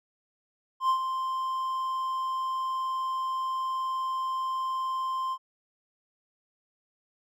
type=tone with ADSR envelope; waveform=triangle; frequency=1046.5 Hz; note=C6; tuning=in tune; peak=-18 dBFS; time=0.8-5.38 s; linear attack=92 ms; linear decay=88 ms; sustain=-8 dB; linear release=57 ms; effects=none